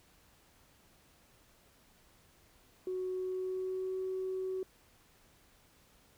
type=tone with pitch glide; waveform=sine; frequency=370 to 375.8 Hz; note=F#4 to F#4; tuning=0 to +27 cents; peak=-33 dBFS; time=2.87-4.63 s; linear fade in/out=2 ms; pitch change=+27 cents; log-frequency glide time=3.08-3.98 s; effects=tanh soft clip ceiling -29 dBFS + pink hiss -65 dBFS RMS until 6.17 s